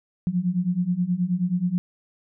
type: beating tone pair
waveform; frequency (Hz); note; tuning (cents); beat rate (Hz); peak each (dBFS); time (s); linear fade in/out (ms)
sine; 173.3 / 182.7; F3 / F#3; -13 / -22; 9.4; -25 / -23; 0.27-1.78; 0
effects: none